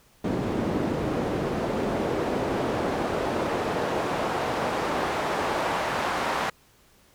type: noise with band-pass filter sweep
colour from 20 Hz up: pink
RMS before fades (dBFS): -27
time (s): 0.24-6.5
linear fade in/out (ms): 5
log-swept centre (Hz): 280 to 1000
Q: 0.91
effects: pink hiss -59 dBFS RMS until 7.14 s